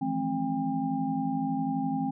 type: tone cluster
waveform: sine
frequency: 160.9 / 172.8 / 213.8 / 264.4 / 801 Hz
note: E3 / F3 / A3 / C4 / G5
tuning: -42 / -18 / -49 / +18 / +37 cents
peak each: -37 / -37 / -35 / -29 / -33 dBFS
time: 0.01-2.11 s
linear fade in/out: 10 ms
effects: none